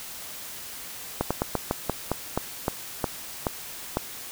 slowing click train, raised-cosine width 1 ms, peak -9 dBFS, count 12, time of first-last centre 1.21-3.97 s, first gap 96 ms, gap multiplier 1.18, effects white hiss -39 dBFS RMS until 4.31 s

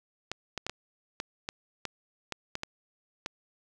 clicks, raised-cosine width 0.2 ms, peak -16 dBFS, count 11, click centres 0.316 / 0.577 / 0.666 / 0.696 / 1.201 / 1.489 / 1.853 / 2.323 / 2.554 / 2.634 / 3.261 s, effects none

